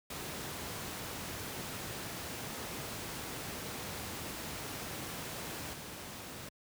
pink noise with level steps, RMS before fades -41 / -45 dBFS, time 0.1-6.49 s, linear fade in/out 5 ms, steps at 5.73 s, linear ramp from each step 5 ms, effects high-pass 80 Hz 12 dB/octave

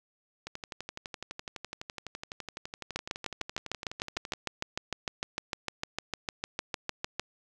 two click trains, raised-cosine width 0.2 ms, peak -14 / -21 dBFS, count 29 / 47, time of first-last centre 2.96-7.196 / 0.47-4.336 s, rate 6.61 / 11.9 Hz, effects none

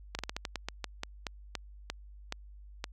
slowing click train, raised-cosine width 0.2 ms, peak -17 dBFS, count 15, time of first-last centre 0.15-2.841 s, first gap 39 ms, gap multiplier 1.22, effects added 50 Hz sine -48 dBFS peak until 2.92 s

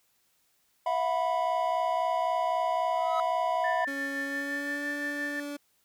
triangle chord, E suspended second, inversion none, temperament equal with one note detuned, 659.3 / 723.1 / 987.8 Hz, E5 / F#5 / B5, 0 / -40 / 0 cents, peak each -28 dBFS, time 0.86-3.85 s, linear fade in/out 5 ms
triangle tone with exponential growth, 1281 Hz, E6, 50 cents flat, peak -25 dBFS, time 2.89-3.2 s, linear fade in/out 1 ms, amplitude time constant 67 ms
sine tone with tremolo, 1773 Hz, A6, 13 cents sharp, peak -30 dBFS, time 3.64-5.4 s, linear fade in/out 2 ms, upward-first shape sine, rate 5.8 Hz, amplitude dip 45%
30% pulse tone with pitch glide, 277.2 to 288.5 Hz, C#4 to D4, 0 to -31 cents, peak -32 dBFS, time 3.87-5.57 s, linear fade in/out 10 ms, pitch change +69 cents, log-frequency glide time 4.23-4.88 s
effects white hiss -70 dBFS RMS until 5.84 s

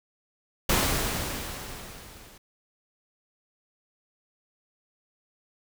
pink noise with level ramp, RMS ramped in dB -22 to -51 dBFS, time 0.69-2.38 s, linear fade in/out 5 ms, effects none

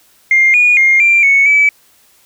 sine tone with pitch steps, 2113 / 2447 / 2125 / 2367 / 2214 / 2297 Hz, C7 / D#7 / C7 / D7 / C#7 / D7, +16 / -29 / +26 / +13 / -3 / -39 cents, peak -5 dBFS, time 0.31-1.69 s, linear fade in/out 2 ms, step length 230 ms, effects tanh soft clip ceiling -1 dBFS + white hiss -50 dBFS RMS until 2.25 s

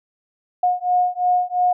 sine beating tone pair, 720 / 722.9 Hz, F#5 / F#5, -47 / -40 cents, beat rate 2.9 Hz, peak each -19 dBFS, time 0.63-1.73 s, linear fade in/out 5 ms, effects none

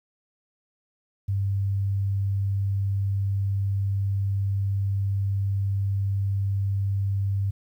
sine tone, 98.6 Hz, G2, 11 cents sharp, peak -22 dBFS, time 1.28-7.51 s, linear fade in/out 10 ms, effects 10-bit

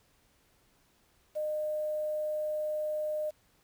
sine tone with quantisation, 610 Hz, D#5, 34 cents flat, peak -30 dBFS, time 1.35-3.31 s, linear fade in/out 20 ms, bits 9, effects pink hiss -68 dBFS RMS until 3.63 s

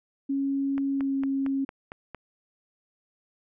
sine tone with pitch glide, 275.3 to 272.1 Hz, C#4 to C#4, -12 to -32 cents, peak -24 dBFS, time 0.29-1.65 s, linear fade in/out 10 ms, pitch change -20 cents, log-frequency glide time 0.91-1.16 s
click train, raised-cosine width 0.5 ms, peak -23 dBFS, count 7, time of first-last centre 0.78-2.147 s, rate 4.39 Hz
effects none

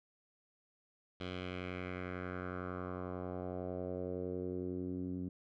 10% pulse tone with low-pass filter sweep, 91 Hz, F#2, 28 cents flat, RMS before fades -41 dBFS, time 1.2-5.29 s, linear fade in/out 5 ms, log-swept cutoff 3400 to 240 Hz, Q 2.5, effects none

